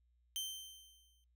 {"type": "tone with exponential decay", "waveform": "sawtooth", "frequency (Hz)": 3110, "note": "G7", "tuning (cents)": -14, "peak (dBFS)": -33, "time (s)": [0.36, 1.24], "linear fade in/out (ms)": 0, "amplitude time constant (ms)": 190, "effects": ["noise-tail reverb RT60 0.1 s tail -18 dB re dry", "added 60 Hz sine -70 dBFS peak until 1.35 s"]}